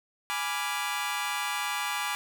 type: chord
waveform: 20% pulse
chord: G# diminished seventh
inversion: none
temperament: equal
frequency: 830.6 / 987.8 / 1174.7 / 1396.9 Hz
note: G#5 / B5 / D6 / F6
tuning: 0 / 0 / 0 / 0 cents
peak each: -29 / -30 / -29 / -33 dBFS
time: 0.3-2.15 s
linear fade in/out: 0 ms
effects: none